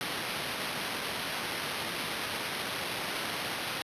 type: noise with sample-and-hold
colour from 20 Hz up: white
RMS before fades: -35 dBFS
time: 0.01-3.82 s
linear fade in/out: 0 ms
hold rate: 7350 Hz
effects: high-pass 100 Hz 12 dB/octave + resampled to 32000 Hz